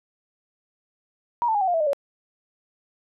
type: tone with pitch steps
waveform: sine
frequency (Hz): 953 / 884.1 / 820.1 / 760.8 / 705.7 / 654.7 / 607.3 / 563.4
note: A#5 / A5 / G#5 / F#5 / F5 / E5 / D#5 / C#5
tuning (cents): +38 / +8 / -22 / +48 / +18 / -12 / -42 / +28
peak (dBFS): -19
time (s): 1.42-1.932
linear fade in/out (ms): 0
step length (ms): 64
effects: none